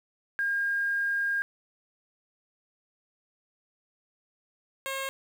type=tone pair in turn; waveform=sine / 10% pulse; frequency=1615 / 538.9 Hz; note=G#6 / C#5; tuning=-49 / -49 cents; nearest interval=octave + perfect fifth; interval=1900 cents; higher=first; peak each=-25 / -23 dBFS; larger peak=second; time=0.39-1.42 / 4.86-5.09 s; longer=first; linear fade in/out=0 ms; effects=9-bit